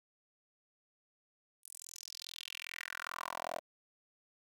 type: tone with high-pass filter sweep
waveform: 10% pulse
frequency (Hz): 42.45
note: F1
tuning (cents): -48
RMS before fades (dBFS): -45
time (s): 1.63-3.6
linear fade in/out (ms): 20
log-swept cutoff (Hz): 9900 to 620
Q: 3.8
effects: 11-bit